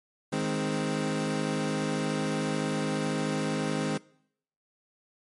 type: chord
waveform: 25% pulse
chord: Ab major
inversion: second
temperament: equal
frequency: 155.56 / 207.7 / 261.6 Hz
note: Eb3 / Ab3 / C4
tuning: 0 / 0 / 0 cents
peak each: -28 dBFS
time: 0.32-3.98 s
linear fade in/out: 10 ms
effects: noise-tail reverb RT60 0.7 s tail -23 dB re dry + MP3 48 kbps